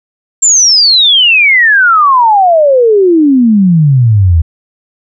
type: exponential sweep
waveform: sine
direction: down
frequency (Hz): 7459 to 77.78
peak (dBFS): -3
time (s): 0.42-4.42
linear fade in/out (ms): 10
effects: none